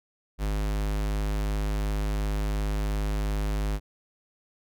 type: tone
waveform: square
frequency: 51.4 Hz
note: G#1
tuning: 17 cents flat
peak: -26 dBFS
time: 0.38-3.8 s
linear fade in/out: 50 ms
effects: none